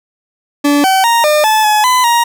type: tone with pitch steps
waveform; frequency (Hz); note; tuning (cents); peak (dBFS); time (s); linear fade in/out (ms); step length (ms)
40% pulse; 288.6 / 764 / 932 / 603 / 867 / 849 / 1007 / 942; D4 / G5 / A#5 / D5 / A5 / G#5 / B5 / A#5; -30 / -45 / -1 / +46 / -26 / +38 / +33 / +18; -7; 0.64-2.24; 10; 200
effects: none